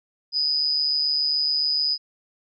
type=tone with amplitude modulation; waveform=sine; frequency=4978 Hz; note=D#8; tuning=in tune; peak=-17 dBFS; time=0.32-1.98 s; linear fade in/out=50 ms; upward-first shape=sine; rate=147 Hz; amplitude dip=60%; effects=none